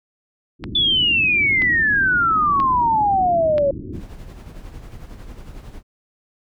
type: low-pass noise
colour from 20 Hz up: white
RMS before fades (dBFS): -31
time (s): 0.59-4.03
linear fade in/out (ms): 50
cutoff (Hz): 350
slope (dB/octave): 48
type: click train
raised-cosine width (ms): 0.3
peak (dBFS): -14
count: 4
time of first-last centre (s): 0.64-3.581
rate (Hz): 1.02
type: exponential sweep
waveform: sine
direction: down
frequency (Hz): 3495 to 547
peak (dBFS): -14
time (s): 0.75-3.71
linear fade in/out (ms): 5
type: noise with tremolo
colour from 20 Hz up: brown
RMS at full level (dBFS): -34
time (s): 3.92-5.83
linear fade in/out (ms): 50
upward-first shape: sine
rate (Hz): 11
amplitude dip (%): 50
effects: none